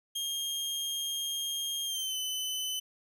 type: tone with pitch glide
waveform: sawtooth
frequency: 3224 to 3026 Hz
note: G7 to F#7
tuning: +48 to +38 cents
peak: -29 dBFS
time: 0.15-2.8 s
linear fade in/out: 10 ms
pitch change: -110 cents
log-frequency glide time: 1.85-2.17 s
effects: none